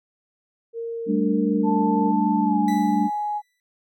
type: tone with vibrato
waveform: sine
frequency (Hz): 459.9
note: A#4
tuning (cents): -23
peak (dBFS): -27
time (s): 0.73-2.13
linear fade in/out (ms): 50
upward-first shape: sine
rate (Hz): 1.6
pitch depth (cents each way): 9
type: chord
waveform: sine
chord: G suspended second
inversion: none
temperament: equal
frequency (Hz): 196 / 220 / 293.7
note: G3 / A3 / D4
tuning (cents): 0 / 0 / 0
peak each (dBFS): -23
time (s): 1.06-3.1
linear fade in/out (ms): 50
type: tone with pitch glide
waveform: sine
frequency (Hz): 880 to 835.9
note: A5 to G#5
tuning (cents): 0 to +11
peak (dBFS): -23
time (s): 1.63-3.42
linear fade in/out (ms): 50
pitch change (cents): -89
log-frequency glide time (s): 2.42-2.58
type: tone with exponential decay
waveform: sawtooth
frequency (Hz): 1975.5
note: B6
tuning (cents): 0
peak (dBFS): -30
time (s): 2.68-3.6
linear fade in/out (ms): 1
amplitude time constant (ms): 200
effects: none